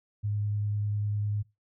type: tone with vibrato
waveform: sine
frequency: 103.83 Hz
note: G#2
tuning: in tune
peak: -27 dBFS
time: 0.23-1.43 s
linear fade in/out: 20 ms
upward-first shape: sine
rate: 10 Hz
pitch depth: 9 cents each way
effects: noise-tail reverb RT60 0.2 s tail -18 dB re dry